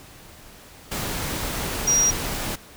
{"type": "tone in noise", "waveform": "sine", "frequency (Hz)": 5730, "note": "F8", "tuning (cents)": 44, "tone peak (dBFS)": -16, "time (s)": [1.87, 2.11], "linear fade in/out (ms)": 10, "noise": "pink", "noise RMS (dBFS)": -28, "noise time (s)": [0.91, 2.56], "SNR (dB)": 9, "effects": ["pink hiss -46 dBFS RMS until 2.76 s"]}